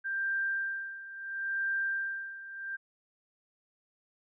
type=tone with tremolo; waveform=sine; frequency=1582 Hz; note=G6; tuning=15 cents sharp; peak=-28 dBFS; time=0.04-2.77 s; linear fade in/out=20 ms; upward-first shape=sine; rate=0.73 Hz; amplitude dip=80%; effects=none